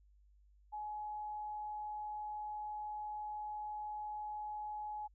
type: tone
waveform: sine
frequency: 844 Hz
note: G#5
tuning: 28 cents sharp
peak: -40 dBFS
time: 0.72-5.08 s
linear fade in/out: 20 ms
effects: added 50 Hz sine -63 dBFS peak until 5.14 s